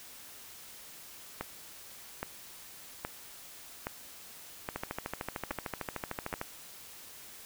two click trains, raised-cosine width 0.5 ms, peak -19 / -19 dBFS, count 23 / 7, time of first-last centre 4.76-6.414 / 1.41-6.328 s, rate 13.3 / 1.22 Hz, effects white hiss -50 dBFS RMS until 7.45 s

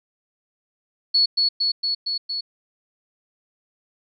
sine tone with echo, 4395 Hz, C#8, 16 cents flat, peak -14 dBFS, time 1.14-1.26 s, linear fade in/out 10 ms, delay 230 ms, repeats 5, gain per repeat -2 dB, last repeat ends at 2.41 s, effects none

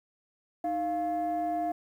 sine tone pair together, 311.1 / 698.4 Hz, D#4 / F5, 0 / 0 cents, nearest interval octave + major second, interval 1400 cents, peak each -32 / -27 dBFS, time 0.64-1.72 s, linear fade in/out 5 ms, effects tanh soft clip ceiling -24 dBFS + 10-bit

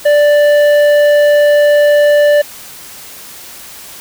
triangle tone with tanh clipping, 587.3 Hz, D5, in tune, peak -7 dBFS, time 0.05-2.42 s, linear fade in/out 10 ms, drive 14 dB, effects white hiss -32 dBFS RMS until 4 s

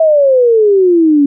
sine exponential sweep, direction down, 655 to 278.1 Hz, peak -5 dBFS, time 0-1.26 s, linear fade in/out 5 ms, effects none

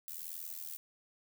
violet noise with amplitude modulation, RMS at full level -40 dBFS, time 0.08-0.77 s, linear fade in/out 0 ms, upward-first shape sine, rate 81.1 Hz, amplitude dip 90%, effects none

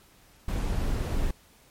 brown noise, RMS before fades -27 dBFS, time 0.48-1.31 s, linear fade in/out 5 ms, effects pink hiss -58 dBFS RMS until 1.7 s + MP3 64 kbps

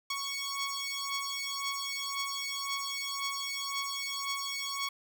10% pulse beating tone pair, 1110 / 1111.9 Hz, C#6 / C#6, +2 / +5 cents, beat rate 1.9 Hz, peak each -28 dBFS, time 0.1-4.89 s, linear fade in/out 5 ms, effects none

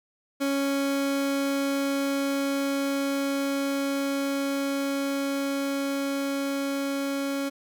30% pulse tone with level ramp, 277.2 Hz, C#4, in tune, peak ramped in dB -21 to -24 dBFS, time 0.4-7.5 s, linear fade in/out 20 ms, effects none

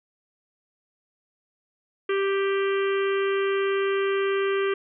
harmonic tone, 392.6 Hz, G4, 3 cents sharp, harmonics 1 / 3 / 4 / 5 / 6 / 7 / 8, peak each -22 / -32 / -34 / -36 / -38 / -39 / -40 dBFS, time 2.09-4.74 s, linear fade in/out 5 ms, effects none

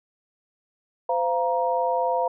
sine tone cluster, 514 / 691 / 942 Hz, C5 / F5 / A#5, -31 / -19 / +18 cents, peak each -25 dBFS, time 1.09-2.28 s, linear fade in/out 5 ms, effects none

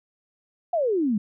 sine exponential sweep, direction down, 726 to 196.8 Hz, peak -20 dBFS, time 0.73-1.18 s, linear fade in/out 5 ms, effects none

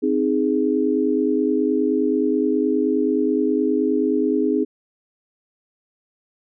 sine chord, Ab major, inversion first, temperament equal, 261.6 / 311.1 / 415.3 Hz, C4 / Eb4 / Ab4, 0 / 0 / 0 cents, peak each -21 dBFS, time 0.02-4.65 s, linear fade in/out 20 ms, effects none

